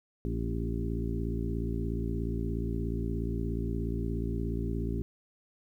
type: harmonic tone with a mistuned harmonic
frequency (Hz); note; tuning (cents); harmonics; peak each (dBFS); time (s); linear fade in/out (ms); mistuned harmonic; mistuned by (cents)
56.9; A#1; -41; 1 / 2 / 3 / 4 / 5 / 6 / 7; -33 / -36 / -38 / -39 / -40 / -41 / -41; 0.25-5.02; 0; 5; -37
effects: 11-bit